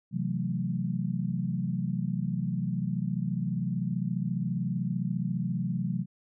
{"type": "chord", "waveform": "sine", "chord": "F# half-diminished seventh", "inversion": "second", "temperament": "equal", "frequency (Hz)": [130.81, 164.81, 185, 220], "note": ["C3", "E3", "F#3", "A3"], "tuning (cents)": [0, 0, 0, 0], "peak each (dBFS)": [-33, -33, -31, -37], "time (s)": [0.11, 6.06], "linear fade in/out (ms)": 50, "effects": []}